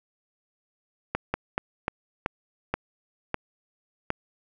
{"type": "slowing click train", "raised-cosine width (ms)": 0.5, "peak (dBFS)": -10, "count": 8, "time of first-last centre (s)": [1.15, 4.104], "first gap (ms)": 190, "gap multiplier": 1.26, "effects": []}